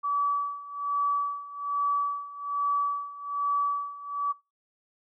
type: tone with tremolo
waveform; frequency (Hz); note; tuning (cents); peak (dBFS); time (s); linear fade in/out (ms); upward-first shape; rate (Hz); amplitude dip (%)
sine; 1147; D6; -41; -22; 0.03-4.33; 20; sine; 1.2; 85
effects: noise-tail reverb RT60 0.3 s tail -25 dB re dry